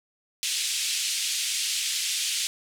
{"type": "band-pass noise", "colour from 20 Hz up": "pink", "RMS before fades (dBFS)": -28, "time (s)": [0.43, 2.47], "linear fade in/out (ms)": 0, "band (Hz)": [2700, 10000], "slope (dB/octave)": 24, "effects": []}